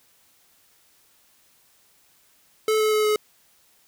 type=tone with pitch steps; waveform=square; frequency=434.5 / 431.2 / 428 / 424.8 Hz; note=A4 / A4 / A4 / G#4; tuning=-22 / -35 / -48 / +39 cents; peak=-19 dBFS; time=2.68-3.16 s; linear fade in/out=2 ms; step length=120 ms; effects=white hiss -60 dBFS RMS until 3.87 s